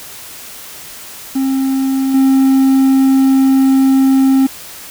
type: tone with level steps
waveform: triangle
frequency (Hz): 267.1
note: C4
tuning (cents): +36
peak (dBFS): -10 / -5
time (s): 1.35-4.47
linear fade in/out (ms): 10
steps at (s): 2.14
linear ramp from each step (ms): 5
effects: white hiss -32 dBFS RMS until 4.9 s